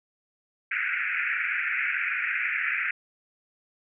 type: band-pass noise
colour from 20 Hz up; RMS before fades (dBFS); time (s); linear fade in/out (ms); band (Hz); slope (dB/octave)
white; -28; 0.71-2.91; 5; 1400 to 2500; 96
effects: none